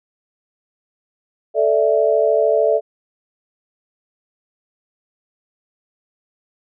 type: chord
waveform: sine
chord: A suspended fourth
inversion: none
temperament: just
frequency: 440 / 586.7 / 660 Hz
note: A4 / D5 / E5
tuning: 0 / -2 / +2 cents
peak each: -17 dBFS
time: 1.54-2.81 s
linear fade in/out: 50 ms
effects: none